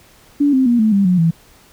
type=tone with pitch steps; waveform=sine; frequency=287.3 / 261.9 / 238.8 / 217.7 / 198.51 / 180.99 / 165.01 Hz; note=D4 / C4 / A#3 / A3 / G3 / F#3 / E3; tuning=-38 / +2 / +42 / -18 / +22 / -38 / +2 cents; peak=-10 dBFS; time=0.4-1.31 s; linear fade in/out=10 ms; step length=130 ms; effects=pink hiss -48 dBFS RMS until 1.72 s